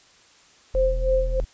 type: tone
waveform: triangle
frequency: 41.09 Hz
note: E1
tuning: 5 cents flat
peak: -20 dBFS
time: 0.74-1.45 s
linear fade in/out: 10 ms
type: tone with tremolo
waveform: sine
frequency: 523 Hz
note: C5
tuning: 1 cent flat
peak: -17 dBFS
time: 0.75-1.4 s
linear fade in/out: 0 ms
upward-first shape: sine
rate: 3.2 Hz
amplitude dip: 85%
effects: white hiss -54 dBFS RMS until 1.53 s + resampled to 16000 Hz